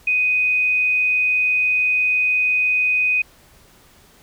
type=tone; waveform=sine; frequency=2497 Hz; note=D#7; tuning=6 cents sharp; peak=-15 dBFS; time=0.07-3.22 s; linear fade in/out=5 ms; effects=pink hiss -51 dBFS RMS until 4.22 s